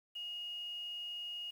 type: tone with quantisation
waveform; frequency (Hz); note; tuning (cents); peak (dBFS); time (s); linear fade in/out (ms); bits
sine; 2868; F7; +45; -40; 0.15-1.51; 10; 10
effects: none